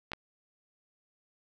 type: clicks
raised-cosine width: 0.3 ms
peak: -20 dBFS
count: 2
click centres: 0.118 / 0.134 s
effects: none